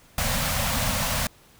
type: band-stop noise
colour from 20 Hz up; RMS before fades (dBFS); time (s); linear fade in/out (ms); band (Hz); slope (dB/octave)
pink; -25; 0.18-1.27; 2; 260 to 500; 96
effects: pink hiss -55 dBFS RMS until 1.59 s